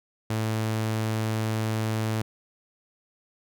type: tone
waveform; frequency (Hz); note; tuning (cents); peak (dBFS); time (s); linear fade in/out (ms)
sawtooth; 110; A2; 0; -21; 0.3-2.22; 5
effects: none